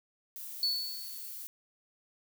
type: noise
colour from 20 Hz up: violet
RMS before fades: -43 dBFS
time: 0.36-1.47 s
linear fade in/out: 0 ms
type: tone with exponential decay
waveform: sine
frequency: 4435 Hz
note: C#8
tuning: in tune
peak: -25 dBFS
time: 0.63-1.46 s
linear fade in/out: 1 ms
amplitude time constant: 180 ms
effects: none